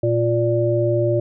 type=harmonic tone; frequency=117.1 Hz; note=A#2; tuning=8 cents sharp; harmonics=1 / 3 / 5; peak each=-20 / -20 / -20 dBFS; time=0.03-1.2 s; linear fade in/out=5 ms; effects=none